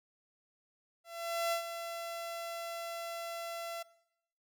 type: tone with ADSR envelope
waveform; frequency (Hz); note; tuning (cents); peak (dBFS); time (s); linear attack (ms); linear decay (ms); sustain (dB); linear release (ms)
sawtooth; 675; E5; +41; -26; 1.04-3.83; 480; 100; -9; 9
effects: noise-tail reverb RT60 0.8 s tail -20 dB re dry